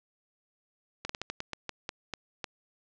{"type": "slowing click train", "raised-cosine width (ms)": 0.2, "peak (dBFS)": -17, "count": 11, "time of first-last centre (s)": [1.05, 2.442], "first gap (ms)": 44, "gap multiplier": 1.24, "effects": ["low-pass 7000 Hz 12 dB/octave"]}